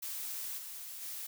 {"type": "noise with level steps", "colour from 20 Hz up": "blue", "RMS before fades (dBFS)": [-40, -45, -42], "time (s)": [0.02, 1.27], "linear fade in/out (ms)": 10, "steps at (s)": [0.57, 1.01], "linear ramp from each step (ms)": 20, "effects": []}